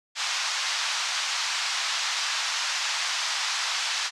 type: band-pass noise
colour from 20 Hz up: white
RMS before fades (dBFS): -28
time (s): 0.15-4.11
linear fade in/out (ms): 50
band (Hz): 860 to 6000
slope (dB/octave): 24
effects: low-pass 10000 Hz 12 dB/octave